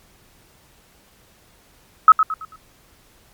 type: tone with echo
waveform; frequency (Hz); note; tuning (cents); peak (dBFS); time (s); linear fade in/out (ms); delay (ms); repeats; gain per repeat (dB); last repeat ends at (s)
sine; 1283; E6; -47; -3; 2.08-2.12; 2; 110; 4; -9; 2.56
effects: pink hiss -54 dBFS RMS until 3.33 s + MP3 96 kbps

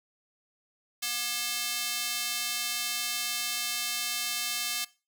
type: tone with high-pass filter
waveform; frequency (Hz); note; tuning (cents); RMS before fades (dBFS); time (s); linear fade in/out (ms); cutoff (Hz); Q
square; 239.8; A#3; +49; -32; 1.02-4.85; 10; 3100; 0.69
effects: noise-tail reverb RT60 0.3 s tail -20 dB re dry

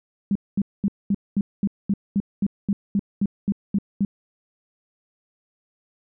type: tone bursts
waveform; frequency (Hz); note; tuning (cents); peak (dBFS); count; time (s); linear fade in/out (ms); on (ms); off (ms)
sine; 200.1; G3; +36; -17; 15; 0.31-4.05; 2; 44; 220
effects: none

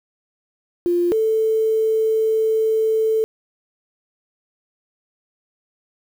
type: tone pair in turn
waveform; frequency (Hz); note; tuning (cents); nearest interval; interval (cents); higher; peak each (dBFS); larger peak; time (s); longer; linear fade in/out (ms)
sine; 349 / 441; F4 / A4; -1 / +4; major third; 405; second; -15; neither; 0.86-1.12 / 1.12-3.24; second; 0
effects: 7-bit

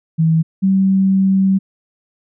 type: tone pair in turn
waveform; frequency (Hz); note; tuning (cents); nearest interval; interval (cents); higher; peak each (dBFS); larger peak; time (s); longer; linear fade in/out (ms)
sine; 161.6 / 192.18; E3 / G3; -34 / -34; minor third; 300; second; -10; neither; 0.18-0.43 / 0.62-1.59; second; 20
effects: none

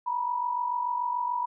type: tone pair together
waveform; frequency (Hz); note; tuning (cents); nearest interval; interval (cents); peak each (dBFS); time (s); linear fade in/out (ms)
sine; 932.3 / 979.2; A#5 / B5; 0 / -15; minor second; 85; -33 / -27; 0.06-1.46; 10
effects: none

